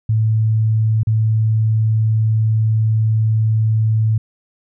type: tone with dropouts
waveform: sine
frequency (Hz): 110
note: A2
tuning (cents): 0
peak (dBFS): -12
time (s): 0.09-4.18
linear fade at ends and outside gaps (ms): 5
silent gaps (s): 1.033-1.07
effects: none